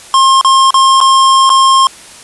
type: tone with dropouts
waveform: square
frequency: 1067 Hz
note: C6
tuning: 34 cents sharp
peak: -5 dBFS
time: 0.14-1.87 s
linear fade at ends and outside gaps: 1 ms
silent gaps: 0.412-0.447 / 0.706-0.742 / 1.004-1.012 / 1.494-1.501 s
effects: white hiss -34 dBFS RMS until 2.23 s + resampled to 24000 Hz